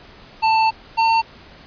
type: tone pair in turn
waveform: square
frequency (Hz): 888 / 904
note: A5 / A5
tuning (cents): +16 / +47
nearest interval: unison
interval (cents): 31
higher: second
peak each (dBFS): -14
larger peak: neither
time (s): 0.42-0.71 / 0.97-1.22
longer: first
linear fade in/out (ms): 20
effects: pink hiss -44 dBFS RMS until 1.66 s + resampled to 11025 Hz